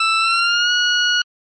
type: tone with pitch glide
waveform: 20% pulse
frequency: 1325 to 1453.3 Hz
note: E6 to F#6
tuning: +9 to -31 cents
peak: -9 dBFS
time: 0-1.22 s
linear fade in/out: 5 ms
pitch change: +160 cents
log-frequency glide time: 0.19-0.71 s
effects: low-pass 12000 Hz 12 dB/octave + MP3 32 kbps